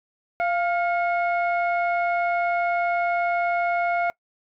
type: tone cluster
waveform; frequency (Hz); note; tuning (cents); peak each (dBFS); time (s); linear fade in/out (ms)
sine; 693 / 1408 / 2183; F5 / F6 / C#7; -14 / +14 / -27; -21 / -28 / -29; 0.4-4.1; 0
effects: noise-tail reverb RT60 0.1 s tail -24 dB re dry + tanh soft clip ceiling -13 dBFS